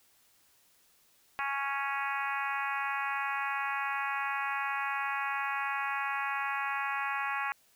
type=harmonic tone; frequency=277.2 Hz; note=C#4; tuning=in tune; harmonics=3 / 4 / 5 / 6 / 7 / 8 / 9 / 10; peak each=-37 / -36 / -39 / -38 / -40 / -43 / -40 / -49 dBFS; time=1.39-7.52 s; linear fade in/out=0 ms; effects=white hiss -66 dBFS RMS until 7.75 s